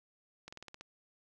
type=slowing click train; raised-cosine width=0.2 ms; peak=-30 dBFS; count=7; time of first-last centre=0.48-0.81 s; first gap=45 ms; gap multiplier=1.08; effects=none